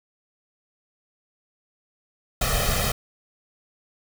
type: noise with comb filter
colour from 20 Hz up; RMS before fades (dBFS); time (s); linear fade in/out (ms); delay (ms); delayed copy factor
pink; -23; 2.41-2.92; 5; 1.6; +0.95
effects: none